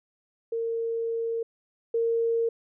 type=tone pair in turn; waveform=sine; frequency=458.5 / 460.4 Hz; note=A#4 / A#4; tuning=-29 / -22 cents; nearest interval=unison; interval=7 cents; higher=second; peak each=-26 / -22 dBFS; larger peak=second; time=0.52-1.43 / 1.94-2.49 s; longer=first; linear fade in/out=5 ms; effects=none